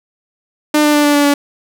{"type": "tone with pitch steps", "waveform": "sawtooth", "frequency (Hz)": [300.4, 297.5, 294.6, 291.7, 288.8, 286], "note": ["D4", "D4", "D4", "D4", "D4", "D4"], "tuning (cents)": [39, 22, 6, -12, -29, -46], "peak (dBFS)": -5, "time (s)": [0.74, 1.34], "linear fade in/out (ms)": 5, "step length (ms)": 100, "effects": []}